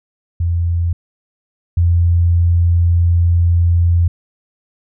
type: tone pair in turn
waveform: sine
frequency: 85.4 / 85.88 Hz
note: F2 / F2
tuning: -38 / -29 cents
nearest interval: unison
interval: 9 cents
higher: second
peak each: -13 / -9 dBFS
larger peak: second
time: 0.4-0.93 / 1.77-4.08 s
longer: second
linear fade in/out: 5 ms
effects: none